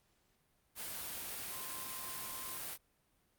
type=tone in noise; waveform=sine; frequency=1046.5 Hz; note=C6; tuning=in tune; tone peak=-51 dBFS; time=1.49-2.61 s; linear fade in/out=50 ms; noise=white; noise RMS=-43 dBFS; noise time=0.75-2.78 s; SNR=-11 dB; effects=pink hiss -75 dBFS RMS until 3.38 s + Opus 48 kbps